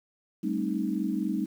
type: chord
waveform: sine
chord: A half-diminished seventh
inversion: third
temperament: equal with one note detuned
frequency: 196 / 220 / 267.4 / 311.1 Hz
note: G3 / A3 / C4 / Eb4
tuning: 0 / 0 / +38 / 0 cents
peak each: -31 / -32 / -34 / -31 dBFS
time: 0.43-1.46 s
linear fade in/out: 10 ms
effects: 9-bit